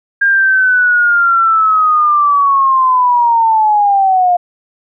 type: linear sweep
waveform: sine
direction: down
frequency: 1614 to 702 Hz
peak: -7 dBFS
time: 0.21-4.37 s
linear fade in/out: 10 ms
effects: none